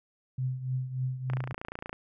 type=tone with tremolo; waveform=sine; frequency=129 Hz; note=C3; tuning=24 cents flat; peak=-26 dBFS; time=0.38-1.53 s; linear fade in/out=5 ms; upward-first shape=triangle; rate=3.4 Hz; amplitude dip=75%
type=click train; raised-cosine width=0.5 ms; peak=-22 dBFS; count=19; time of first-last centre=1.3-1.929 s; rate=28.6 Hz
effects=none